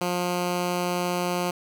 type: tone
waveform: 10% pulse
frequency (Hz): 177.6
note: F3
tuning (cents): +29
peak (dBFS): -16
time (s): 0.01-1.51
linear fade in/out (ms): 5
effects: none